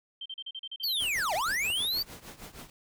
sine tone bursts, 3136 Hz, G7, in tune, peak -36 dBFS, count 10, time 0.21-1.013 s, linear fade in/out 5 ms, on 47 ms, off 37 ms
square linear two-way sweep, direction down then up, 4699 to 586 to 4699 Hz, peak -28 dBFS, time 0.83-2.03 s, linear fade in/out 10 ms, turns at 1.34 s
pink noise with tremolo, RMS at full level -43 dBFS, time 1-2.7 s, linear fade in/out 2 ms, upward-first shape triangle, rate 6.4 Hz, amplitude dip 85%
clicks, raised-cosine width 1 ms, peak -29 / -33 dBFS, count 2, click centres 1.702 / 1.849 s
effects none

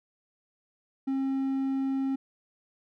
triangle tone, 268.8 Hz, C4, 47 cents sharp, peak -24 dBFS, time 1.07-2.16 s, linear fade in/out 10 ms, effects none

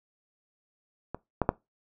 clicks, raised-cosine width 1 ms, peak -20 / -10 / -7 dBFS, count 3, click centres 1.146 / 1.417 / 1.491 s, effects noise-tail reverb RT60 0.2 s tail -21 dB re dry

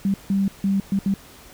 sine tone bursts at uneven times, 196 Hz, G3, in tune, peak -17 dBFS, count 5, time 0.05-0.14 / 0.3-0.48 / 0.64-0.8 / 0.92-0.99 / 1.06-1.14 s, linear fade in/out 2 ms, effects pink hiss -46 dBFS RMS until 1.53 s

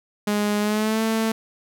sawtooth tone with pitch glide, 207.7 to 222.6 Hz, G#3 to A3, 0 to +20 cents, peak -16 dBFS, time 0.27-1.32 s, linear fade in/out 5 ms, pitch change +120 cents, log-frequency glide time 0.6-1.02 s, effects none

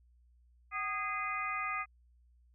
harmonic tone with a mistuned harmonic, 411.6 Hz, G#4, 16 cents flat, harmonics 2 / 3 / 4 / 5 / 6, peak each -45 / -36 / -47 / -39 / -41 dBFS, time 0.71-1.86 s, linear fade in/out 50 ms, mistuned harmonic 2, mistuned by -140 cents, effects added 60 Hz sine -62 dBFS peak until 2.54 s

